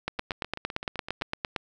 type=two click trains; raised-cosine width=0.3 ms; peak=-12 / -20 dBFS; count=14 / 9; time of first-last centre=0.08-1.562 / 0.19-1.213 s; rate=8.77 / 7.82 Hz; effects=none